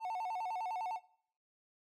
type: tone with vibrato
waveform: triangle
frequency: 809 Hz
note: G#5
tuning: 46 cents flat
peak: -34 dBFS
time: 0-1 s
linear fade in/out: 50 ms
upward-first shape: square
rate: 9.9 Hz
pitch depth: 170 cents each way
effects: noise-tail reverb RT60 0.6 s tail -20 dB re dry